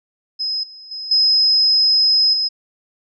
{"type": "tone with level steps", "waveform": "sine", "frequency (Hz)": 5090, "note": "D#8", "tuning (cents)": 39, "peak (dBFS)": [-19, -36, -26, -11, -16], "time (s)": [0.39, 2.49], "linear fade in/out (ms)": 20, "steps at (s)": [0.63, 0.91, 1.11, 2.33], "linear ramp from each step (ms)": 5, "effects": []}